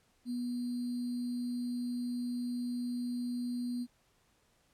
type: tone with sample-and-hold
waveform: sine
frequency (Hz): 243.9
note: B3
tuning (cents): -21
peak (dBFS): -33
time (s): 0.25-3.87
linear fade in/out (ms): 50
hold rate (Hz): 4410
effects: pink hiss -71 dBFS RMS until 4.73 s + low-pass 12000 Hz 12 dB/octave